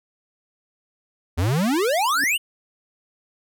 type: exponential sweep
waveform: square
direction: up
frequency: 77.78 to 3046 Hz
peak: -19 dBFS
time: 1.37-2.38 s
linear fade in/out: 20 ms
type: tone with exponential growth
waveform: sine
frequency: 280 Hz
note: C#4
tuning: 18 cents sharp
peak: -25 dBFS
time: 2.1-2.24 s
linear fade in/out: 1 ms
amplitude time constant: 29 ms
effects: none